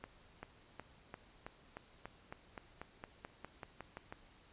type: accelerating click train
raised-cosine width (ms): 0.5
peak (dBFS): -30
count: 17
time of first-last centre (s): 0.04-4.125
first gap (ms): 390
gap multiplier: 0.94
effects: pink hiss -64 dBFS RMS until 4.52 s + resampled to 8000 Hz